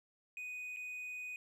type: tone with dropouts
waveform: triangle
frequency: 2489 Hz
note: D#7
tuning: in tune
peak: -40 dBFS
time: 0.37-1.36 s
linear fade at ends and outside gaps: 1 ms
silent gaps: 0.763-0.769 s
effects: none